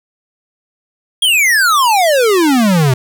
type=exponential sweep; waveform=square; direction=down; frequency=3322 to 123.47 Hz; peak=-9 dBFS; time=1.22-2.94 s; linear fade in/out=5 ms; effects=8-bit